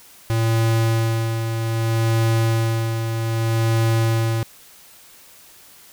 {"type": "tone with tremolo", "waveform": "square", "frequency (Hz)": 113.4, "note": "A#2", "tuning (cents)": -47, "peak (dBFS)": -16, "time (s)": [0.3, 4.43], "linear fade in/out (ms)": 0, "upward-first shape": "sine", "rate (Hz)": 0.63, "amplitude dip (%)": 50, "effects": ["white hiss -47 dBFS RMS until 5.92 s"]}